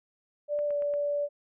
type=tone with pitch glide; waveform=sine; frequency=587.3 to 579.5 Hz; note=D5 to D5; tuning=0 to -23 cents; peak=-26 dBFS; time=0.48-1.29 s; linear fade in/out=50 ms; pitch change=-23 cents; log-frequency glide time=0.66-0.73 s
type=click train; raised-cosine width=0.5 ms; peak=-34 dBFS; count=4; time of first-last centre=0.59-0.938 s; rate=8.61 Hz
effects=none